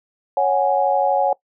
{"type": "chord", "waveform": "sine", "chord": "C# suspended fourth", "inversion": "none", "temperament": "just", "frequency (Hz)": [554.4, 739.2, 831.5], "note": ["C#5", "F#5", "G#5"], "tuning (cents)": [0, -2, 2], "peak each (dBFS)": -19, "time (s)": [0.37, 1.33], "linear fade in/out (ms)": 2, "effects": ["noise-tail reverb RT60 0.1 s tail -21 dB re dry"]}